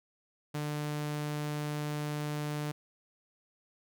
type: tone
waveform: sawtooth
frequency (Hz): 148.9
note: D3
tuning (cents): +24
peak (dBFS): -29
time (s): 0.54-2.72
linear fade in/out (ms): 10
effects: none